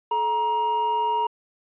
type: tone pair together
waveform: triangle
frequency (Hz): 431.8 / 944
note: A4 / A#5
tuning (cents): -33 / +22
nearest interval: octave + major second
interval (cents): 1355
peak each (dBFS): -29 / -19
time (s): 0.11-1.27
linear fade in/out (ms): 5
effects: resampled to 8000 Hz